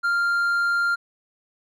sine tone with hard clipping, 1395 Hz, F6, 2 cents flat, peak -20 dBFS, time 0.03-0.96 s, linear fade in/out 20 ms, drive 3 dB, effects none

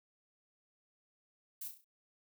violet noise with echo, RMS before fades -43 dBFS, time 1.61-1.68 s, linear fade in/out 5 ms, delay 33 ms, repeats 5, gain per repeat -6 dB, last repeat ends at 1.845 s, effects none

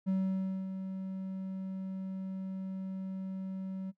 triangle tone with ADSR envelope, 190 Hz, F#3, 46 cents sharp, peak -25 dBFS, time 0.06-3.92 s, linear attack 26 ms, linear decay 580 ms, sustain -9 dB, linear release 27 ms, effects noise-tail reverb RT60 0.1 s tail -20 dB re dry

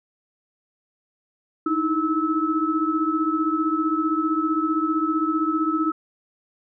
sine tone cluster, 307.9 / 323.3 / 1301 Hz, D#4 / E4 / E6, -18 / -34 / -23 cents, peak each -24 dBFS, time 1.66-5.92 s, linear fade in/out 5 ms, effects none

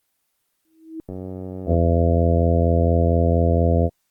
sine tone with exponential growth, 321.4 Hz, E4, 44 cents flat, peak -26 dBFS, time 0.65-1 s, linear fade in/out 0 ms, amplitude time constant 75 ms
click train, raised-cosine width 2 ms, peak -19 dBFS, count 62, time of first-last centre 1.09-1.746 s, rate 93 Hz
harmonic tone, 84.3 Hz, E2, 39 cents sharp, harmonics 1 / 2 / 3 / 4 / 5 / 6 / 7 / 8, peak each -17 / -23 / -25 / -28 / -27 / -24 / -28 / -25 dBFS, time 1.66-3.9 s, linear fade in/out 50 ms
effects white hiss -71 dBFS RMS until 4.1 s + Opus 24 kbps

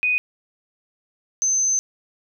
sine tone pair in turn, 2489 / 6187 Hz, D#7 / G8, 0 / -24 cents, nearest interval octave + major third, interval 1576 cents, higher second, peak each -17 dBFS, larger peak neither, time 0.03-0.18 / 1.42-1.79 s, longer second, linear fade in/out 0 ms, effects none

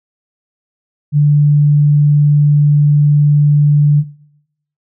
sine tone, 146.83 Hz, D3, in tune, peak -6 dBFS, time 1.12-4.04 s, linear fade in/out 50 ms, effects noise-tail reverb RT60 0.8 s tail -20 dB re dry

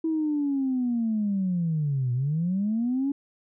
sine linear two-way sweep, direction down then up, 325.8 to 120.1 to 284.5 Hz, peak -22 dBFS, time 0.04-3.12 s, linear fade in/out 5 ms, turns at 2.13 s, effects tanh soft clip ceiling -18 dBFS

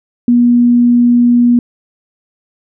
sine tone, 241 Hz, B3, 42 cents flat, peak -5 dBFS, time 0.28-1.59 s, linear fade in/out 2 ms, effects none

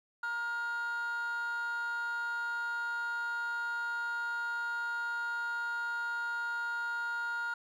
triangle tone pair together, 936 / 1418.1 Hz, A#5 / F6, +7 / +26 cents, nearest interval perfect fifth, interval 719 cents, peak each -37 / -30 dBFS, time 0.23-7.54 s, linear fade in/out 5 ms, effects tanh soft clip ceiling -29 dBFS

